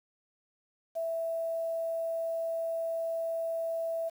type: tone with quantisation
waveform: sine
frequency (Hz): 659.3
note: E5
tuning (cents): 0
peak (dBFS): -30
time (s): 0.95-4.1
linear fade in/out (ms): 20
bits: 9
effects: none